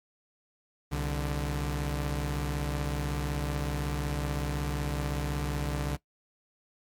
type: tone pair together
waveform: sawtooth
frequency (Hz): 65.41 / 146.84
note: C2 / D3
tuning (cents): 0 / 0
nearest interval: octave + major second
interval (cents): 1400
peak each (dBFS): -28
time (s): 0.91-5.97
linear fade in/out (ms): 20
effects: noise-tail reverb RT60 0.1 s tail -18 dB re dry + MP3 96 kbps